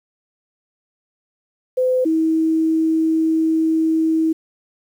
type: tone pair in turn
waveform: sine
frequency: 510 / 320.8 Hz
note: C5 / E4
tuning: -44 / -47 cents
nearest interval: minor sixth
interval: 803 cents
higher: first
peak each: -14 dBFS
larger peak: neither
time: 1.77-2.05 / 2.05-4.33 s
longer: second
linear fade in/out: 10 ms
effects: 8-bit